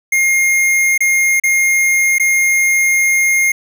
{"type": "tone with dropouts", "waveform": "square", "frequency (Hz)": 2131, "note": "C7", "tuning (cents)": 31, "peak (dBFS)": -11, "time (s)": [0.12, 3.52], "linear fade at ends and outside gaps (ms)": 5, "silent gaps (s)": [[0.978, 1.005], [1.399, 1.436], [2.184, 2.197]], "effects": []}